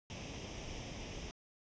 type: noise with comb filter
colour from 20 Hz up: pink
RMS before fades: -45 dBFS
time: 0.1-1.31 s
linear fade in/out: 0 ms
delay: 0.35 ms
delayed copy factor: +0.65
effects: resampled to 16000 Hz